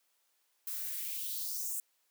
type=noise with high-pass filter sweep; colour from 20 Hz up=violet; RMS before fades=-38 dBFS; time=0.67-1.8 s; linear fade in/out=2 ms; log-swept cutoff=1100 to 8200 Hz; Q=2.9; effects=white hiss -75 dBFS RMS until 2.1 s + high-pass 400 Hz 12 dB/octave